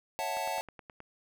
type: chord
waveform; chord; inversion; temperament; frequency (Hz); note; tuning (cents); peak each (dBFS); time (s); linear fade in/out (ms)
square; F# minor seventh; second; equal; 554.4 / 659.3 / 740 / 880; C#5 / E5 / F#5 / A5; 0 / 0 / 0 / 0; -41 / -39 / -38 / -36; 0.19-0.61; 0
type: click train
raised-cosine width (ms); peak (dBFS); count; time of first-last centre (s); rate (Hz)
0.5; -31; 7; 0.37-1.004; 9.47
effects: none